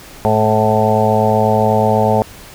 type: harmonic tone with a mistuned harmonic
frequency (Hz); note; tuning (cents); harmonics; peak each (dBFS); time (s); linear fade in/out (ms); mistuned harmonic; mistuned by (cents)
108.2; A2; -29; 1 / 2 / 4 / 5 / 6 / 7 / 8; -18 / -18 / -18 / -18 / -18 / -18 / -18; 0.25-2.22; 0; 8; +31
effects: pink hiss -37 dBFS RMS until 2.54 s